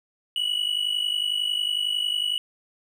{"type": "tone pair together", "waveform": "triangle", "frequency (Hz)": [2909, 2960], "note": ["F#7", "F#7"], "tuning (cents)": [-30, 0], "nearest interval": "unison", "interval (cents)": 30, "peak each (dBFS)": [-25, -24], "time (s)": [0.36, 2.38], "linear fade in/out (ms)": 2, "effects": []}